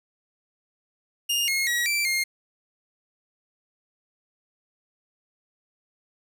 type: tone with pitch steps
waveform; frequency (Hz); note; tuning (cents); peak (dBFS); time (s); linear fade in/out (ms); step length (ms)
sawtooth; 2828 / 2156 / 1914 / 2340 / 2127; F7 / C#7 / A#6 / D7 / C7; +21 / -49 / +45 / -7 / +28; -19; 1.29-2.24; 10; 190
effects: none